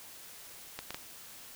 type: clicks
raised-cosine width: 0.2 ms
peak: -20 dBFS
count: 3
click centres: 0.79 / 0.906 / 0.945 s
effects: white hiss -50 dBFS RMS until 1.55 s